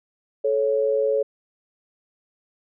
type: tone pair together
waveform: sine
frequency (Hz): 434.6 / 554.4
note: A4 / C#5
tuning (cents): -21 / 0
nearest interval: major third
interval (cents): 421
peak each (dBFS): -21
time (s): 0.44-1.23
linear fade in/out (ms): 10
effects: none